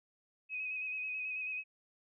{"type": "tone with vibrato", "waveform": "sine", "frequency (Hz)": 2527, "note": "D#7", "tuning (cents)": 26, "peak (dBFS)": -36, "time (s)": [0.49, 1.64], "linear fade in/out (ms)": 50, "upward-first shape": "square", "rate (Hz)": 9.2, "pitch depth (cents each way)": 22, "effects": []}